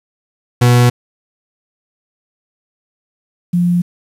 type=tone pair in turn; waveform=40% pulse / sine; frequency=122 / 175.44 Hz; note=B2 / F3; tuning=-21 / +8 cents; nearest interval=tritone; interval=629 cents; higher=second; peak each=-6 / -10 dBFS; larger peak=first; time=0.61-0.9 / 3.53-3.82 s; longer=neither; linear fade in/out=10 ms; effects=resampled to 32000 Hz + 7-bit